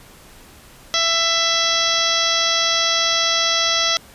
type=harmonic tone; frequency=665 Hz; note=E5; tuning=15 cents sharp; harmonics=1 / 2 / 3 / 4 / 5 / 6 / 7 / 8 / 9; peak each=-27 / -24 / -25 / -30 / -21 / -24 / -28 / -24 / -25 dBFS; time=0.94-3.97 s; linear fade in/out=0 ms; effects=pink hiss -45 dBFS RMS until 4.14 s + resampled to 32000 Hz